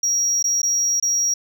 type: tone with dropouts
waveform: sine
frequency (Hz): 5670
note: F8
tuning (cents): +25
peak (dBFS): -14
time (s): 0.03-1.34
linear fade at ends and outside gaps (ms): 5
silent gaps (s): 0.427-0.441 / 0.618-0.63 / 1-1.025
effects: tanh soft clip ceiling -16 dBFS